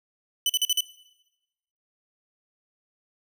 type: tone bursts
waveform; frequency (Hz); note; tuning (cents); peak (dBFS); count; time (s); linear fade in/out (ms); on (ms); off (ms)
sawtooth; 3000; F#7; +23; -17; 5; 0.46-0.807; 2; 35; 43
effects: noise-tail reverb RT60 1.0 s tail -20 dB re dry

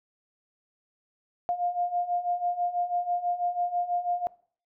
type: beating tone pair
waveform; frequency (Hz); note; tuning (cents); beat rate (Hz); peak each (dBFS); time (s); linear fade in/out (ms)
sine; 702 / 708.1; F5 / F5; +9 / +24; 6.1; -31 / -27; 1.49-4.27; 0
effects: noise-tail reverb RT60 0.5 s tail -22 dB re dry

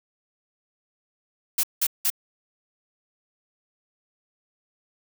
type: noise bursts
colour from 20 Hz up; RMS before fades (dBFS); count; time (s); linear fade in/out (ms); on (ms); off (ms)
blue; -22; 3; 1.58-2.102; 5; 54; 180
effects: none

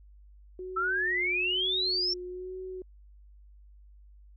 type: tone with vibrato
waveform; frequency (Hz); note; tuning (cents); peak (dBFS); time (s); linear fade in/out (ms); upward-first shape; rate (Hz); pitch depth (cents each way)
sine; 366.5; F#4; -16; -36; 0.59-2.82; 2; sine; 1.1; 33
type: exponential sweep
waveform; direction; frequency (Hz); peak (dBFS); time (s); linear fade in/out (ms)
sine; up; 1303 to 5530; -26; 0.76-2.14; 10
effects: added 50 Hz sine -51 dBFS peak until 4.36 s

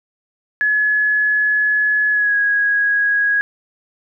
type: tone with pitch glide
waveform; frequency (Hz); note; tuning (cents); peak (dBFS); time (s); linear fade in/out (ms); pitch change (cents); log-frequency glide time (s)
sine; 1700 to 1655.4; G#6 to G#6; +40 to -6; -13; 0.61-3.41; 0; -46; 2.11-2.36
effects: none

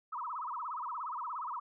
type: tone with vibrato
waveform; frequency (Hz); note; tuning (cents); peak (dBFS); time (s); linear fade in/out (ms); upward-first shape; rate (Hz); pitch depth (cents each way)
sine; 1108.7; C#6; 0; -36; 0.12-1.6; 10; sine; 17; 290
effects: none

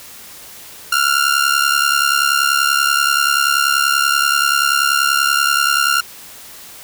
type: ring-modulated tone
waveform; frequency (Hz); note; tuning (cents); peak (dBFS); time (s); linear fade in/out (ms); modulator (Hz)
sawtooth; 1396.9; F6; 0; -6; 0.92-6.01; 5; 35.2
effects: white hiss -37 dBFS RMS until 6.83 s

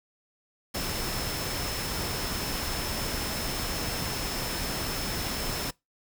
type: tone in noise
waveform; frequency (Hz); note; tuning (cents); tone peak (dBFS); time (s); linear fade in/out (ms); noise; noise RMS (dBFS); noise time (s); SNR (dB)
sine; 5270; E8; -1; -38; 0.74-5.71; 10; pink; -32; 0.74-5.71; -9
effects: noise-tail reverb RT60 0.2 s tail -23 dB re dry

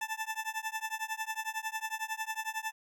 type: tone with tremolo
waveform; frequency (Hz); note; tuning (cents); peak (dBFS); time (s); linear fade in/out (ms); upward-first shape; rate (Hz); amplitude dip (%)
20% pulse; 880; A5; 0; -26; 0.01-2.72; 5; triangle; 11; 100
effects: none

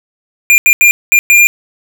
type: tone bursts at uneven times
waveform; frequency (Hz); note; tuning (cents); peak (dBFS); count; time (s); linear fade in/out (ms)
square; 2402; D7; +38; -4; 5; 0.5-0.58 / 0.66-0.73 / 0.81-0.91 / 1.12-1.19 / 1.3-1.47; 0
effects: none

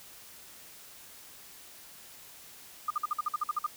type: tone bursts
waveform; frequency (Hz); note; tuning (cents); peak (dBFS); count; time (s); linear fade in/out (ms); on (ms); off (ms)
sine; 1215; D#6; -42; -26; 11; 2.88-3.665; 5; 25; 51
effects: white hiss -51 dBFS RMS until 3.76 s

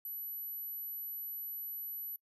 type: tone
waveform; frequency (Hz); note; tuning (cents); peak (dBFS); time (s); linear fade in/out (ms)
sine; 11840; F#9; 0; -37; 0.05-2.16; 2
effects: noise-tail reverb RT60 0.1 s tail -24 dB re dry + tanh soft clip ceiling -37 dBFS

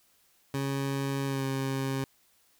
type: tone with pitch glide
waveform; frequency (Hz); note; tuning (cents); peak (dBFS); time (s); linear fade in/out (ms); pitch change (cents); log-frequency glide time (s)
20% pulse; 137.5 to 134.75; C#3 to C#3; -14 to -49; -24; 0.54-2.04; 2; -35; 1.26-1.44
effects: white hiss -66 dBFS RMS until 2.59 s

